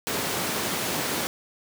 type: high-pass noise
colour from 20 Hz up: pink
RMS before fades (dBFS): -28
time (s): 0.07-1.27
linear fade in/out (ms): 0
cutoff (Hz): 170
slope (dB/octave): 12
effects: none